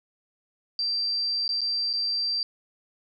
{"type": "tone with dropouts", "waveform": "sine", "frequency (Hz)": 4699, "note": "D8", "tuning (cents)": 0, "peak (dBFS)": -24, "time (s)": [0.79, 2.43], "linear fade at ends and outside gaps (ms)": 1, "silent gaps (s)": [[1.479, 1.491], [1.608, 1.615], [1.93, 1.936]], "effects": []}